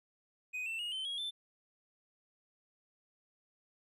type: tone with pitch steps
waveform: triangle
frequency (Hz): 2500 / 2679 / 2872 / 3078 / 3299 / 3536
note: D#7 / E7 / F7 / G7 / G#7 / A7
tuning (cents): +8 / +27 / +48 / -32 / -12 / +8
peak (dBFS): -35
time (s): 0.53-1.31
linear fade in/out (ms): 20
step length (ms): 130
effects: resampled to 32000 Hz